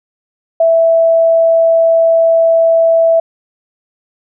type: tone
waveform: sine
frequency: 659.3 Hz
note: E5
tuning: in tune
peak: -6 dBFS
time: 0.6-3.2 s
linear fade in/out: 5 ms
effects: none